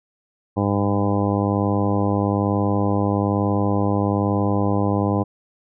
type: harmonic tone with a mistuned harmonic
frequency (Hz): 101.1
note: G#2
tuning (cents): -46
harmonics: 1 / 2 / 3 / 4 / 5 / 6 / 7 / 8 / 9 / 10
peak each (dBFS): -22 / -23 / -24 / -29 / -27 / -31 / -32 / -29 / -35 / -31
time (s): 0.56-5.24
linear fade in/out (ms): 20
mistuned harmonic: 1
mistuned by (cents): +20
effects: none